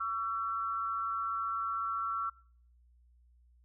sine tone pair together, 1131.8 / 1346 Hz, C#6 / E6, +36 / +36 cents, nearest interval minor third, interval 300 cents, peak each -37 / -33 dBFS, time 0-2.3 s, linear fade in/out 10 ms, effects noise-tail reverb RT60 0.6 s tail -25 dB re dry + added 60 Hz sine -61 dBFS peak until 3.64 s

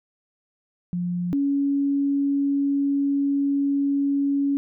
sine tone pair in turn, 176.6 / 280.3 Hz, F3 / C#4, +20 / +19 cents, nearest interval minor sixth, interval 799 cents, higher second, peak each -23 / -19 dBFS, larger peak second, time 0.93-1.33 / 1.33-4.57 s, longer second, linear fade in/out 0 ms, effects none

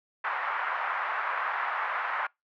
pink band-pass noise, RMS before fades -31 dBFS, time 0.24-2.27 s, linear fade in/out 5 ms, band 890 to 1800 Hz, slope 24 dB/octave, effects noise-tail reverb RT60 0.2 s tail -26 dB re dry

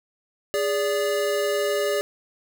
square tone pair together, 410.9 / 579 Hz, G#4 / D5, -18 / -25 cents, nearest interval tritone, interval 593 cents, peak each -25 dBFS, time 0.54-2.01 s, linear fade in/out 0 ms, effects none

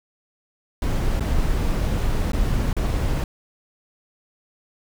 brown noise with dropouts, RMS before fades -21 dBFS, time 0.82-3.24 s, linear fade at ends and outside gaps 2 ms, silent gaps 1.197-1.206 / 2.319-2.332 / 2.73-2.766 s, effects none

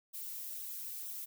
violet noise with flanger, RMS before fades -43 dBFS, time 0.13-1.26 s, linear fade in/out 20 ms, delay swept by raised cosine 0.42 to 6.42 ms, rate 2.1 Hz, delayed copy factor -0.65, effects none

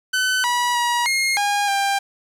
sawtooth tone with pitch steps, 1513 / 971 / 959 / 2141 / 815 / 795 Hz, F#6 / B5 / A#5 / C7 / G#5 / G5, +38 / -30 / +49 / +39 / -33 / +24 cents, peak -14 dBFS, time 0.13-1.99 s, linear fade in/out 10 ms, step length 310 ms, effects low-pass 11000 Hz 12 dB/octave + 8-bit

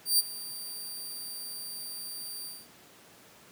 15% pulse tone with ADSR envelope, 4684 Hz, D8, 5 cents flat, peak -13 dBFS, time 0.05-2.68 s, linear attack 140 ms, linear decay 24 ms, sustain -18 dB, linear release 230 ms, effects pink hiss -55 dBFS RMS until 3.51 s + high-pass 150 Hz 12 dB/octave

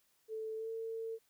sine tone with pitch glide, 440 to 450 Hz, A4 to A4, 0 to +39 cents, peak -38 dBFS, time 0.28-1.19 s, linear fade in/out 50 ms, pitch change +39 cents, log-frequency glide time 0.56-0.69 s, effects white hiss -74 dBFS RMS until 1.29 s

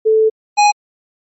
sine / square tone pair in turn, 438.5 / 829.5 Hz, A4 / G#5, -6 / -2 cents, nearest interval major seventh, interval 1104 cents, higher second, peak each -8 dBFS, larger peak neither, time 0.05-0.3 / 0.57-0.72 s, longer first, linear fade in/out 20 ms, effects MP3 32 kbps

